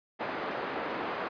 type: band-pass noise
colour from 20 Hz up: pink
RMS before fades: -35 dBFS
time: 0.19-1.29 s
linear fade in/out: 20 ms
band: 350 to 1700 Hz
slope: 12 dB/octave
effects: resampled to 11025 Hz